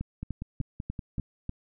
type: two click trains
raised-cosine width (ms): 5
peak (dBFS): -22 / -20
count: 6 / 6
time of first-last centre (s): 0.23-1.182 / 0.01-1.494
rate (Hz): 5.25 / 3.37
effects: none